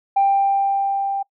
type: tone with level ramp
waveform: sine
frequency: 790 Hz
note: G5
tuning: 13 cents sharp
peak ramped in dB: -11 to -20 dBFS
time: 0.16-1.23 s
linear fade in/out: 10 ms
effects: noise-tail reverb RT60 0.1 s tail -24 dB re dry + tanh soft clip ceiling -9 dBFS